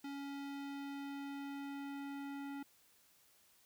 square tone with low-pass filter sweep, 280 Hz, C#4, 18 cents sharp, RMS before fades -45 dBFS, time 0.04-2.63 s, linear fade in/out 5 ms, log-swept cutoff 4500 to 2300 Hz, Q 0.9, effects white hiss -69 dBFS RMS until 3.65 s

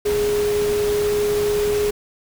sine tone in noise, 415.3 Hz, G#4, in tune, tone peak -17 dBFS, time 0.05-1.91 s, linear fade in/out 10 ms, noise pink, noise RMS -29 dBFS, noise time 0.05-1.91 s, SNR +9 dB, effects none

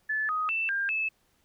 sine tone with pitch steps, 1735 / 1252 / 2662 / 1599 / 2612 Hz, A6 / D#6 / E7 / G6 / E7, -25 / +10 / +16 / +34 / -17 cents, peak -26 dBFS, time 0.09-1.09 s, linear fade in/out 10 ms, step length 200 ms, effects pink hiss -69 dBFS RMS until 1.44 s

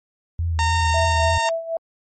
sine tone with vibrato, 82.1 Hz, E2, 6 cents flat, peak -19 dBFS, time 0.39-1.38 s, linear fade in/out 0 ms, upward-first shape sine, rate 3.4 Hz, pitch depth 52 cents each way
sawtooth tone, 917 Hz, A#5, 29 cents flat, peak -15 dBFS, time 0.59-1.49 s, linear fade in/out 0 ms
sine tone with tremolo, 659.3 Hz, E5, in tune, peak -19 dBFS, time 0.94-1.77 s, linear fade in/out 2 ms, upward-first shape sine, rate 3.9 Hz, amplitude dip 75%
effects MP3 32 kbps

